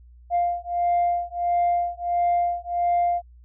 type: beating tone pair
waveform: sine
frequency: 698.5 / 700 Hz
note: F5 / F5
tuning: 0 / +4 cents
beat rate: 1.5 Hz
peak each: -22 dBFS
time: 0.3-3.22 s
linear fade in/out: 50 ms
effects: tanh soft clip ceiling -15 dBFS + added 60 Hz sine -46 dBFS peak until 3.44 s